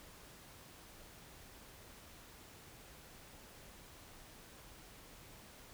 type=silence; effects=pink hiss -57 dBFS RMS until 5.73 s